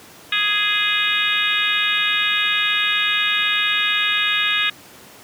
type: harmonic tone with a mistuned harmonic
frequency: 415.9 Hz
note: G#4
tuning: 2 cents sharp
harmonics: 3 / 4 / 5 / 6 / 7 / 8 / 9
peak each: -28 / -23 / -26 / -22 / -25 / -27 / -23 dBFS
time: 0.32-4.7 s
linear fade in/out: 5 ms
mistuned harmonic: 9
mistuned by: -16 cents
effects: pink hiss -43 dBFS RMS until 5.23 s + high-pass 150 Hz 12 dB/octave